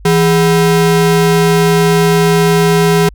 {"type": "ring-modulated tone", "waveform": "square", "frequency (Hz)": 288.7, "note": "D4", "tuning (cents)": -30, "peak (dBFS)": -5, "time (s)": [0.05, 3.09], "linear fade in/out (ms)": 5, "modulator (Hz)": 123, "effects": ["added 50 Hz sine -32 dBFS peak until 3.14 s"]}